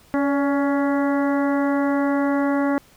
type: harmonic tone with a mistuned harmonic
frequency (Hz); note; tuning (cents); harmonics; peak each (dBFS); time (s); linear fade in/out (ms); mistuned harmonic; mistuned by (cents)
280; C#4; +18; 1 / 2 / 3 / 4 / 5 / 6 / 7; -19 / -25 / -29 / -31 / -33 / -35 / -36; 0.14-2.78; 0; 2; +35
effects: pink hiss -53 dBFS RMS until 2.96 s